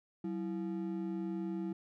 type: ring-modulated tone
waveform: triangle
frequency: 260 Hz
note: C4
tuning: 11 cents flat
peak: -30 dBFS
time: 0.24-1.73 s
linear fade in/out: 5 ms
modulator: 70.7 Hz
effects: none